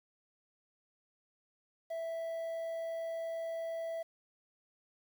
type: tone with quantisation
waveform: triangle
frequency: 659.3 Hz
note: E5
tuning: in tune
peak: -34 dBFS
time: 1.9-4.03 s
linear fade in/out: 10 ms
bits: 10
effects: none